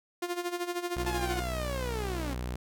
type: tone with tremolo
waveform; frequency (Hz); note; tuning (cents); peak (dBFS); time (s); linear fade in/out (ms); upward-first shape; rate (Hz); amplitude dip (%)
sawtooth; 351.3; F4; +10; -25; 0.22-1.4; 5; sine; 13; 75
type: tone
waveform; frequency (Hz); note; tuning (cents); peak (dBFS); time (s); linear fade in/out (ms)
sawtooth; 61.74; B1; 0; -29; 0.96-2.56; 5
type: linear sweep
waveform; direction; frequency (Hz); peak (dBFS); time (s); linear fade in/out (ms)
sawtooth; down; 880 to 261; -31; 1.06-2.34; 5
effects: none